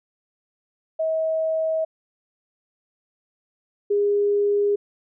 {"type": "tone pair in turn", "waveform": "sine", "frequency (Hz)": [640, 408.4], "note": ["D#5", "G#4"], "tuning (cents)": [49, -29], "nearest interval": "minor sixth", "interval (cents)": 778, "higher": "first", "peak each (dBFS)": [-20, -17], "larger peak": "second", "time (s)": [[0.99, 1.85], [3.9, 4.76]], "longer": "neither", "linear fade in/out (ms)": 10, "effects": []}